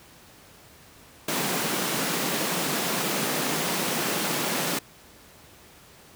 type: high-pass noise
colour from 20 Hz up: pink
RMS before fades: -27 dBFS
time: 1.28-4.79 s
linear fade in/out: 5 ms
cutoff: 150 Hz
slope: 48 dB/octave
effects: pink hiss -51 dBFS RMS until 6.15 s + high-pass 60 Hz 12 dB/octave